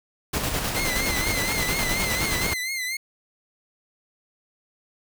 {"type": "noise with tremolo", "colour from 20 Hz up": "pink", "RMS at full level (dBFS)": -25, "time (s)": [0.33, 2.54], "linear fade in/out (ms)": 10, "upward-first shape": "square", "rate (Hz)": 9.6, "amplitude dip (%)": 35}
{"type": "tone with vibrato", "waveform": "sawtooth", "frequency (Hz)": 2070, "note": "C7", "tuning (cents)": -19, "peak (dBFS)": -23, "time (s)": [0.76, 2.97], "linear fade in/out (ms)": 5, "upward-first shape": "triangle", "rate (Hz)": 4.2, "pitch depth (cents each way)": 86}
{"effects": []}